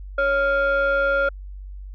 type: tone pair together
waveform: sine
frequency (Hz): 554.4 / 1397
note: C#5 / F6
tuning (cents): 0 / 0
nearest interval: octave + major third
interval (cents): 1600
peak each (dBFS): -18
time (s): 0.18-1.29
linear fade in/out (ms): 5
effects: tanh soft clip ceiling -14 dBFS + added 48 Hz sine -33 dBFS peak until 1.94 s